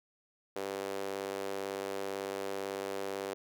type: tone with high-pass filter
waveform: sawtooth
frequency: 98 Hz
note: G2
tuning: in tune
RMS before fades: -38 dBFS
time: 0.56-3.34 s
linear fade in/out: 0 ms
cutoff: 440 Hz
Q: 2.6
effects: none